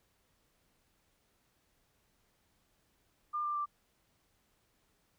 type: tone with pitch steps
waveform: sine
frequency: 1200 / 1188.3 / 1176.7 Hz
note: D6 / D6 / D6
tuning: +37 / +20 / +3 cents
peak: -32 dBFS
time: 3.33-3.66 s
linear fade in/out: 20 ms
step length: 110 ms
effects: pink hiss -74 dBFS RMS until 5.18 s